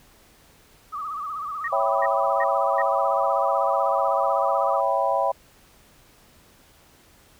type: tone with vibrato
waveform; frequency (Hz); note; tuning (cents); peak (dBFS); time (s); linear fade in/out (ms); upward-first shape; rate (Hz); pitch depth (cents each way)
sine; 1206; D6; +46; -28; 0.92-4.81; 20; sine; 16; 110
type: tone bursts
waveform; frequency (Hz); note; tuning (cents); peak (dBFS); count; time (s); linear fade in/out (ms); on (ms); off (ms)
sine; 1864.7; A#6; 0; -25; 4; 1.64-2.82; 5; 40; 340
type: chord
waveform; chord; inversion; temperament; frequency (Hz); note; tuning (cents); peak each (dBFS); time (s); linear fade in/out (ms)
sine; C# half-diminished seventh; none; equal; 554.4 / 659.3 / 784 / 987.8; C#5 / E5 / G5 / B5; 0 / 0 / 0 / 0; -25; 1.72-5.32; 10
effects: pink hiss -55 dBFS RMS until 7.39 s